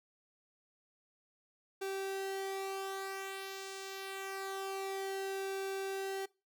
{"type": "tone with flanger", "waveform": "sawtooth", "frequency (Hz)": 387.8, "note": "G4", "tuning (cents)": -19, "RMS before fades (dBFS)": -40, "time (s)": [1.81, 6.26], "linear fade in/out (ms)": 10, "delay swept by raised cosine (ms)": [1.6, 2.5], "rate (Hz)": 0.26, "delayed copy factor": -0.55, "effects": ["noise-tail reverb RT60 0.3 s tail -23 dB re dry"]}